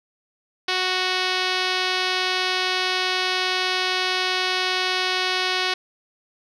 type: tone with low-pass filter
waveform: 5% pulse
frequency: 369.6 Hz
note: F#4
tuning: 2 cents flat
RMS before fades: -23 dBFS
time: 0.68-5.74 s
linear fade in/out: 5 ms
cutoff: 4900 Hz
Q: 1.3
effects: none